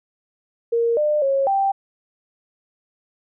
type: tone with pitch steps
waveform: sine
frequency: 465.8 / 600 / 546 / 784 Hz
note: A#4 / D5 / C#5 / G5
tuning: -1 / +37 / -26 / 0 cents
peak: -16 dBFS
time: 0.72-1.72 s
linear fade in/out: 10 ms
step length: 250 ms
effects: none